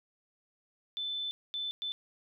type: tone bursts at uneven times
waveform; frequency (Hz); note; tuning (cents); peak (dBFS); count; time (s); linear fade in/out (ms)
sine; 3520; A7; 0; -33; 3; 0.97-1.31 / 1.54-1.71 / 1.82-1.92; 0
effects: none